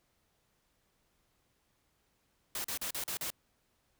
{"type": "noise bursts", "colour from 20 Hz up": "white", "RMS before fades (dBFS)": -37, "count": 6, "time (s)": [2.55, 3.303], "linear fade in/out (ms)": 2, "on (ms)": 93, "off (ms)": 39, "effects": ["pink hiss -75 dBFS RMS until 3.99 s"]}